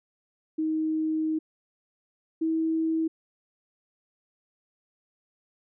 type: tone pair in turn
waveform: sine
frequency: 314.6 / 322.3 Hz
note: D#4 / E4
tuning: +19 / -39 cents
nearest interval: unison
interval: 42 cents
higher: second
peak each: -24 / -23 dBFS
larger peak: second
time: 0.58-1.39 / 2.41-3.08 s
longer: first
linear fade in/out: 10 ms
effects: none